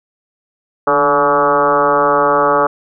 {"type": "tone with frequency modulation", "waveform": "sine", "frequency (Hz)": 858, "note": "A5", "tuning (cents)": -44, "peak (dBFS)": -9, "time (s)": [0.87, 2.67], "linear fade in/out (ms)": 5, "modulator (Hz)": 141, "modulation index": 3.4, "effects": []}